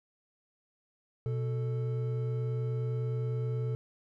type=tone pair together; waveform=triangle; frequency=123.47 / 440 Hz; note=B2 / A4; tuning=0 / 0 cents; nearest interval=octave + minor seventh; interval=2200 cents; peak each=-28 / -37 dBFS; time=1.26-3.75 s; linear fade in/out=0 ms; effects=none